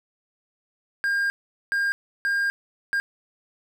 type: tone bursts at uneven times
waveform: triangle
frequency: 1609 Hz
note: G6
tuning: 45 cents sharp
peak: -19 dBFS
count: 4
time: 1.04-1.3 / 1.72-1.92 / 2.25-2.5 / 2.93-3 s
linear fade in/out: 0 ms
effects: none